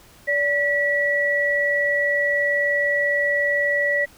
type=tone pair together; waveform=sine; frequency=576.9 / 1942 Hz; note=D5 / B6; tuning=-31 / -30 cents; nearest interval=octave + major sixth; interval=2101 cents; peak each=-23 / -19 dBFS; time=0.27-4.06 s; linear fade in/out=20 ms; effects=pink hiss -50 dBFS RMS until 4.17 s